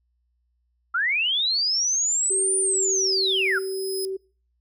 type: linear two-way sweep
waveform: sine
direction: up then down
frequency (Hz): 1312 to 9400 to 1312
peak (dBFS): -20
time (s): 0.94-3.59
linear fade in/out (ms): 10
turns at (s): 2.57
type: tone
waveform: sine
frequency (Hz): 383.2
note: G4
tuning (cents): -39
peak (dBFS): -26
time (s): 2.3-4.17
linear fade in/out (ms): 10
type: tone with exponential growth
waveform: 20% pulse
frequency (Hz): 5080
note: D#8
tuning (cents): +35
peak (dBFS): -22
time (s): 2.44-4.05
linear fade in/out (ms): 0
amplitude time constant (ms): 350
effects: noise-tail reverb RT60 0.4 s tail -25 dB re dry + added 60 Hz sine -67 dBFS peak until 4.6 s